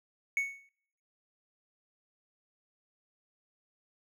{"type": "tone with exponential decay", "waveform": "triangle", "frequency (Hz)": 2217, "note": "C#7", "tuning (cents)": 0, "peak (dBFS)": -23, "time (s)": [0.37, 0.69], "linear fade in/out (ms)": 1, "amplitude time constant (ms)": 69, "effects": ["noise-tail reverb RT60 0.7 s tail -26 dB re dry"]}